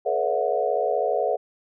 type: tone cluster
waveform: sine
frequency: 429.1 / 484.5 / 561 / 656 / 728 Hz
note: A4 / B4 / C#5 / E5 / F#5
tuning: -43 / -33 / +21 / -9 / -28 cents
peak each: -27 dBFS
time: 0.05-1.37 s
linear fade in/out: 20 ms
effects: none